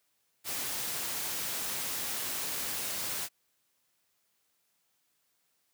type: noise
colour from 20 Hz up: white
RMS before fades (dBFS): -35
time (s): 0.44-3.29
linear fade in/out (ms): 50
effects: white hiss -75 dBFS RMS until 5.73 s + high-pass 80 Hz 12 dB/octave